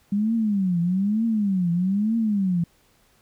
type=tone with vibrato; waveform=sine; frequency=197.6 Hz; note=G3; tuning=14 cents sharp; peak=-19 dBFS; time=0.12-2.64 s; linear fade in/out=5 ms; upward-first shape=triangle; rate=1.1 Hz; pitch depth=280 cents each way; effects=pink hiss -61 dBFS RMS until 3.21 s